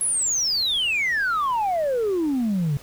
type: exponential sweep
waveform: sine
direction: down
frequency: 11000 to 136.6 Hz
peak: -18 dBFS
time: 0.01-2.77 s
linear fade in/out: 0 ms
effects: tanh soft clip ceiling -18 dBFS + pink hiss -46 dBFS RMS until 2.82 s